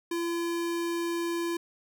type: tone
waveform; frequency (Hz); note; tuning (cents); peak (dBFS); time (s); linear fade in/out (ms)
square; 340; F4; -46; -29; 0.11-1.57; 5
effects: none